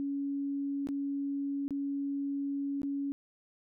sine tone with dropouts, 280 Hz, C#4, 18 cents sharp, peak -31 dBFS, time 0-3.12 s, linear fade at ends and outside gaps 0 ms, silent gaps 0.871-0.888 / 1.68-1.707 / 2.818-2.832 s, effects none

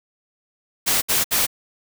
white noise bursts, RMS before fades -19 dBFS, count 3, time 0.86-1.468 s, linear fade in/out 20 ms, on 160 ms, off 64 ms, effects none

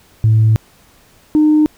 sine tone pair in turn, 110 / 305.1 Hz, A2 / D#4, 0 / -34 cents, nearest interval octave + tritone, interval 1766 cents, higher second, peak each -6 dBFS, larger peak neither, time 0.24-0.56 / 1.35-1.66 s, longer first, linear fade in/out 0 ms, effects tanh soft clip ceiling -4 dBFS + pink hiss -49 dBFS RMS until 1.77 s

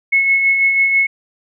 sine tone with tremolo, 2188 Hz, C#7, 23 cents flat, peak -9 dBFS, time 0.12-1.07 s, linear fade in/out 10 ms, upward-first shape sine, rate 6.1 Hz, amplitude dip 40%, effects none

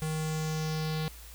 square tone with low-pass filter sweep, 156.7 Hz, D#3, 13 cents sharp, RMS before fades -32 dBFS, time 0.02-1.08 s, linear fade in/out 0 ms, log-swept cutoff 9800 to 4000 Hz, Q 2.9, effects added 57 Hz sine -47 dBFS peak until 1.34 s + white hiss -51 dBFS RMS until 1.34 s

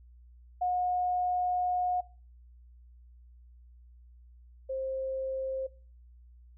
sine tone pair in turn, 723 / 529.1 Hz, F#5 / C5, -40 / +19 cents, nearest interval perfect fourth, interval 541 cents, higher first, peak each -26 / -31 dBFS, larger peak first, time 0.61-2.01 / 4.69-5.67 s, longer first, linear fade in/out 10 ms, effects noise-tail reverb RT60 0.4 s tail -21 dB re dry + added 60 Hz sine -52 dBFS peak until 6.57 s

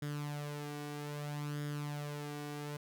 sawtooth tone with flanger, 146.83 Hz, D3, in tune, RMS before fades -41 dBFS, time 0.02-2.77 s, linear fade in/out 5 ms, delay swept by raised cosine 0.58 to 2.68 ms, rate 0.62 Hz, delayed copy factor +0.6, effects none

